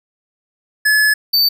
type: tone pair in turn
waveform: square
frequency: 1712 / 4570 Hz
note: A6 / D8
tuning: -48 / -48 cents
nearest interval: octave + perfect fourth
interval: 1700 cents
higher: second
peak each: -11 dBFS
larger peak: neither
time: 0.85-1.14 / 1.33-1.49 s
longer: first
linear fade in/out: 10 ms
effects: none